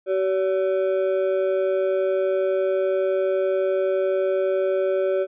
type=ring-modulated tone; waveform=triangle; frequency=474.9 Hz; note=A#4; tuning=32 cents sharp; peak=-14 dBFS; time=0.06-5.27 s; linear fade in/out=50 ms; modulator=94.1 Hz; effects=resampled to 8000 Hz